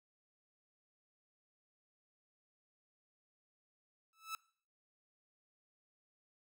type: tone with exponential growth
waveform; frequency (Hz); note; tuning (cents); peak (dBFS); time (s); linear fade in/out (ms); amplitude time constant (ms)
sawtooth; 1309; E6; -13; -33; 4.13-4.35; 1; 46
effects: noise-tail reverb RT60 0.5 s tail -22 dB re dry